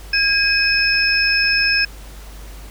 sine tone cluster, 1627 / 2521 / 5240 Hz, G#6 / D#7 / E8, -36 / +22 / -11 cents, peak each -18 dBFS, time 0.13-1.85 s, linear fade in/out 5 ms, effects added 50 Hz sine -34 dBFS peak until 2.7 s + pink hiss -42 dBFS RMS until 2.7 s

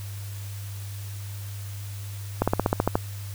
slowing click train, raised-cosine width 1 ms, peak -6 dBFS, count 9, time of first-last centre 2.42-2.955 s, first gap 56 ms, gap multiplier 1.05, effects added 100 Hz sine -33 dBFS peak until 3.34 s + white hiss -45 dBFS RMS until 3.34 s

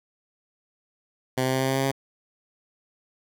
10% pulse tone with pitch steps, 129.3 / 130.35 / 131.41 / 132.48 / 133.55 / 134.64 / 135.73 Hz, C3 / C3 / C3 / C3 / C3 / C3 / C#3, -20 / -6 / +8 / +22 / +36 / +50 / -36 cents, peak -14 dBFS, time 1.37-1.916 s, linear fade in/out 10 ms, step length 78 ms, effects none

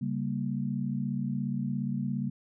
sine chord, G diminished, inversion second, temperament equal, 138.59 / 196 / 233.1 Hz, Db3 / G3 / Bb3, 0 / 0 / 0 cents, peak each -33 dBFS, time 0.01-2.3 s, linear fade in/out 10 ms, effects none

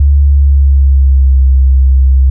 sine tone with pitch glide, 70.8 to 66.06 Hz, C#2 to C2, +37 to +17 cents, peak -3 dBFS, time 0-2.3 s, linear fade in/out 5 ms, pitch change -120 cents, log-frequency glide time 0.23-1.4 s, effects none

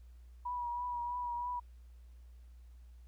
sine tone with vibrato, 970 Hz, B5, 31 cents flat, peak -35 dBFS, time 0.45-1.6 s, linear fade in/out 10 ms, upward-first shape triangle, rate 3.1 Hz, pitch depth 34 cents each way, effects added 60 Hz sine -52 dBFS peak until 3.07 s + pink hiss -75 dBFS RMS until 3.07 s

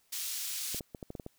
pink high-pass noise, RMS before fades -37 dBFS, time 0.12-0.8 s, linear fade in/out 10 ms, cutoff 4200 Hz, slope 12 dB/octave
clicks, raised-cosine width 2 ms, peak -27 dBFS, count 8, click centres 0.746 / 0.808 / 0.948 / 1.028 / 1.104 / 1.152 / 1.198 / 1.264 s
effects white hiss -70 dBFS RMS until 1.38 s

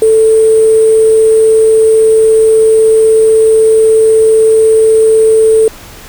sine tone with sample-and-hold, 441.9 Hz, A4, 7 cents sharp, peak -3 dBFS, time 0.02-5.68 s, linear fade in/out 2 ms, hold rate 8820 Hz, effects pink hiss -32 dBFS RMS until 6.08 s

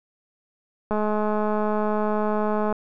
click train, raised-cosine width 1 ms, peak -12 dBFS, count 386, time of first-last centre 0.91-2.726 s, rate 212 Hz, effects none

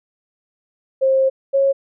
sine tone pair in turn, 532 / 547.3 Hz, C5 / C#5, +29 / -22 cents, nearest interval unison, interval 49 cents, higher second, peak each -12 dBFS, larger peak neither, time 1.01-1.3 / 1.53-1.73 s, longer first, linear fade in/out 20 ms, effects none

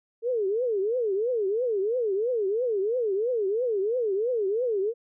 sine tone with vibrato, 440 Hz, A4, in tune, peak -23 dBFS, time 0.22-4.94 s, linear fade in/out 50 ms, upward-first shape triangle, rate 3 Hz, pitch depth 290 cents each way, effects none

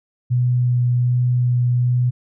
sine tone with vibrato, 123.3 Hz, B2, 2 cents flat, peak -14 dBFS, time 0.3-2.11 s, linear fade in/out 20 ms, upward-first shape sine, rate 1.3 Hz, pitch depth 9 cents each way, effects none

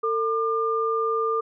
sine tone pair together, 449.5 / 1200 Hz, A4 / D6, +37 / +37 cents, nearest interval octave + perfect fourth, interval 1700 cents, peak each -24 dBFS, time 0.03-1.41 s, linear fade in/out 10 ms, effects none

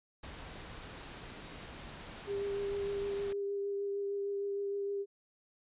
pink noise, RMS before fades -47 dBFS, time 0.23-3.33 s, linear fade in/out 5 ms
sine tone with vibrato, 400.7 Hz, G4, 38 cents sharp, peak -33 dBFS, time 2.26-5.06 s, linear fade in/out 50 ms, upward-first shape triangle, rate 6.5 Hz, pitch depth 15 cents each way
effects resampled to 8000 Hz

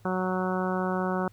harmonic tone, 185 Hz, F#3, in tune, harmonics 1 / 2 / 3 / 4 / 5 / 6 / 7 / 8, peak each -29 / -32 / -34 / -35 / -36 / -37 / -37 / -38 dBFS, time 0.05-1.28 s, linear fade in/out 2 ms, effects added 107 Hz sine -53 dBFS peak until 1.32 s + pink hiss -63 dBFS RMS until 1.32 s

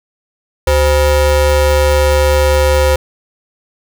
square ring-modulated tone, 223.8 Hz, A3, 30 cents sharp, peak -6 dBFS, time 0.67-2.96 s, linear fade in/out 5 ms, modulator 295 Hz, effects none

